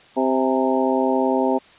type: harmonic tone with a mistuned harmonic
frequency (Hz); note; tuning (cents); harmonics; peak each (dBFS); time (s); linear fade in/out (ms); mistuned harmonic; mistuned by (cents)
130.81; C3; 0; 2 / 3 / 4 / 5 / 6 / 7; -21 / -23 / -24 / -25 / -26 / -26; 0.16-1.59; 20; 6; +72
effects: white hiss -49 dBFS RMS until 1.78 s + resampled to 8000 Hz